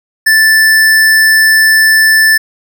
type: tone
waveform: square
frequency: 1760 Hz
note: A6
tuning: in tune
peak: -5 dBFS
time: 0.26-2.38 s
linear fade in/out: 10 ms
effects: none